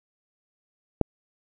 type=click; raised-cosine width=2 ms; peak=-6 dBFS; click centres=1.013 s; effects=none